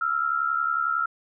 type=tone pair together; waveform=sine; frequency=1318.5 / 1389.5 Hz; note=E6 / F6; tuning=0 / -9 cents; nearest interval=minor second; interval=91 cents; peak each=-25 dBFS; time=0.01-1.06 s; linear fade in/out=5 ms; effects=none